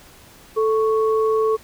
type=tone pair together; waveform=sine; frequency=439.3 / 1108.7 Hz; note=A4 / C#6; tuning=-3 / 0 cents; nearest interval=octave + major third; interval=1603 cents; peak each=-16 / -24 dBFS; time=0.56-1.57 s; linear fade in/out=20 ms; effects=pink hiss -47 dBFS RMS until 1.63 s